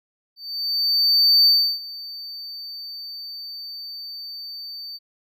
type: tone with ADSR envelope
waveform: triangle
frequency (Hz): 4580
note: D8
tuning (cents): -44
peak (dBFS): -10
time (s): 0.36-4.99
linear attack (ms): 1100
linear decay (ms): 330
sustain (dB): -21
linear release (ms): 34
effects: none